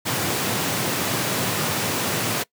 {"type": "high-pass noise", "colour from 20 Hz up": "pink", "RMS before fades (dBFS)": -24, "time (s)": [0.05, 2.44], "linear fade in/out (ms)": 20, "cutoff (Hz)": 100, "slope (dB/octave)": 48, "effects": ["noise-tail reverb RT60 0.1 s tail -22 dB re dry"]}